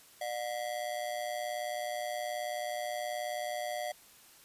square ring-modulated tone, 662 Hz, E5, 7 cents sharp, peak -32 dBFS, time 0.21-3.92 s, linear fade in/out 5 ms, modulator 59.4 Hz, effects white hiss -58 dBFS RMS until 4.44 s + resampled to 32000 Hz

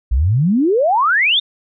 sine exponential sweep, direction up, 54.8 to 3729 Hz, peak -11 dBFS, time 0.11-1.4 s, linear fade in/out 10 ms, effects none

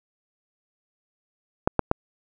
clicks, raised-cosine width 1 ms, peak -4 dBFS, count 3, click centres 1.675 / 1.793 / 1.914 s, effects none

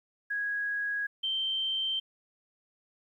sine tone pair in turn, 1656 / 3126 Hz, G#6 / G7, -5 / -6 cents, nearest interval major seventh, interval 1099 cents, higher second, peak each -29 / -28 dBFS, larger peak second, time 0.3-1.07 / 1.23-2 s, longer neither, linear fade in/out 10 ms, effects 11-bit

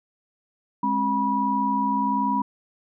sine tone cluster, 207.4 / 268.6 / 974 Hz, G#3 / C4 / B5, -2 / +46 / -24 cents, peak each -27 / -27 / -22 dBFS, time 0.83-2.42 s, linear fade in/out 5 ms, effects none

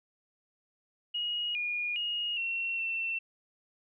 sine tone with pitch steps, 2887 / 2435 / 2869 / 2722 / 2693 Hz, F#7 / D#7 / F7 / F7 / E7, -43 / -38 / +46 / -45 / +36 cents, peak -30 dBFS, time 1.14-3.19 s, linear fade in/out 10 ms, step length 410 ms, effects none

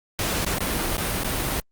pink noise with dropouts, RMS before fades -25 dBFS, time 0.19-1.6 s, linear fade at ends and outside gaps 1 ms, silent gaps 0.448-0.464 / 0.585-0.605 / 0.969-0.98 / 1.235-1.245 s, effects Opus 48 kbps

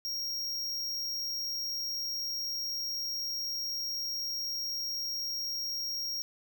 square tone, 5588 Hz, F8, in tune, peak -33 dBFS, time 0.05-6.22 s, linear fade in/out 0 ms, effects none

